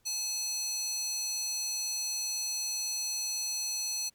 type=tone with high-pass filter; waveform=square; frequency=858 Hz; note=A5; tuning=44 cents flat; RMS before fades=-34 dBFS; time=0.05-4.1 s; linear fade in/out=20 ms; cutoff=5200 Hz; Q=4.1; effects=pink hiss -71 dBFS RMS until 4.14 s